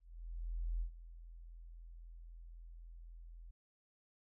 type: tone with ADSR envelope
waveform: sine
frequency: 41.91 Hz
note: E1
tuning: 29 cents sharp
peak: -34 dBFS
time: 0-3.51 s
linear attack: 810 ms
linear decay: 94 ms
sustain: -16 dB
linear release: 7 ms
effects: none